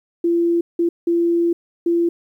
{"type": "tone bursts at uneven times", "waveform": "sine", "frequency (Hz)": 340.7, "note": "F4", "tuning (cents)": -43, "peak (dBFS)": -14, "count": 4, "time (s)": [[0.24, 0.61], [0.79, 0.89], [1.07, 1.53], [1.86, 2.09]], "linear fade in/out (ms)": 5, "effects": ["9-bit"]}